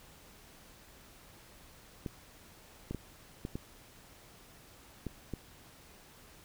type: clicks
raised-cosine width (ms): 3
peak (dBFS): -24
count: 7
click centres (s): 2.062 / 2.91 / 2.947 / 3.451 / 3.555 / 5.067 / 5.337
effects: pink hiss -57 dBFS RMS until 6.44 s